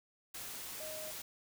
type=tone in noise; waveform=sine; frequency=622.3 Hz; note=D#5; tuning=in tune; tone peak=-45 dBFS; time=0.8-1.11 s; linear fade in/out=5 ms; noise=white; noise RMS=-45 dBFS; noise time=0.34-1.22 s; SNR=-3 dB; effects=none